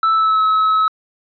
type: tone with pitch glide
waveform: triangle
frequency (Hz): 1318.5 to 1289.1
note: E6 to E6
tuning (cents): 0 to -39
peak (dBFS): -10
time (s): 0.03-0.88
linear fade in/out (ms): 2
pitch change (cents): -39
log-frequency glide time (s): 0.14-0.43
effects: resampled to 11025 Hz